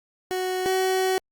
30% pulse tone pair in turn, 370 / 376 Hz, F#4 / F#4, 0 / +28 cents, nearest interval unison, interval 28 cents, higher second, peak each -22 / -18 dBFS, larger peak second, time 0.31-0.66 / 0.66-1.18 s, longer second, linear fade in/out 0 ms, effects Opus 48 kbps

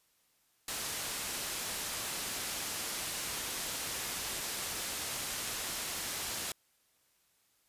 white low-pass noise, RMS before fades -38 dBFS, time 0.68-6.52 s, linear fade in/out 2 ms, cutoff 11000 Hz, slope 12 dB/octave, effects white hiss -72 dBFS RMS until 7.68 s + resampled to 32000 Hz

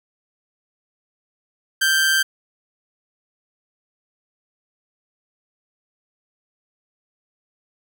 sawtooth tone with amplitude modulation, 1568 Hz, G6, in tune, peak -10 dBFS, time 1.81-2.23 s, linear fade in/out 10 ms, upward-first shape sine, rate 156 Hz, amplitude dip 40%, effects none

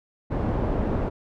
pink low-pass noise, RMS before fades -25 dBFS, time 0.3-1.1 s, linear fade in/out 20 ms, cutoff 700 Hz, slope 12 dB/octave, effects none

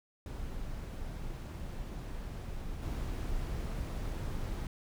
brown noise with level steps, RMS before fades -40 / -36 dBFS, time 0.26-4.67 s, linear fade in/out 2 ms, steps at 2.82 s, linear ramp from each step 10 ms, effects none

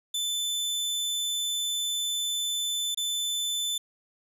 sawtooth tone with dropouts, 3520 Hz, A7, in tune, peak -24 dBFS, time 0.14-3.78 s, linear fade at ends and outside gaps 5 ms, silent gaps 2.947-2.973 s, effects resampled to 32000 Hz

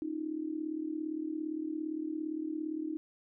sine tone with amplitude modulation, 311.9 Hz, D#4, 4 cents sharp, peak -30 dBFS, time 0.02-2.97 s, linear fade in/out 0 ms, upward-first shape sine, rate 37.5 Hz, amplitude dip 80%, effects none

